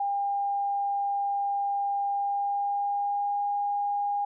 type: tone with pitch glide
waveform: sine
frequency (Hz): 803 to 813.3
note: G5 to G#5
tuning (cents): +41 to -36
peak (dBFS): -25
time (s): 0-4.25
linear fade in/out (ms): 5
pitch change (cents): +23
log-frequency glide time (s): 2.1-3.42
effects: none